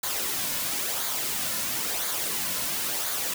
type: noise with flanger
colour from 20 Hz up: white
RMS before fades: -29 dBFS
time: 0.03-3.34 s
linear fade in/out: 5 ms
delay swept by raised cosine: 0.36 to 2.56 ms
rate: 0.98 Hz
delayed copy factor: -0.5
effects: none